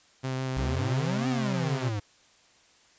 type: tone with vibrato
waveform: sawtooth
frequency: 130.81 Hz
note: C3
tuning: in tune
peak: -25 dBFS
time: 0.23-1.9 s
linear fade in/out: 20 ms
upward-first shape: sine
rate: 6.3 Hz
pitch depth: 13 cents each way
type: exponential two-way sweep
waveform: square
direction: up then down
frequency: 55.6 to 264.3 to 99.1 Hz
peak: -29 dBFS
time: 0.56-2 s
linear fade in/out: 10 ms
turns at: 1.28 s
effects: white hiss -60 dBFS RMS until 2.98 s + resampled to 16000 Hz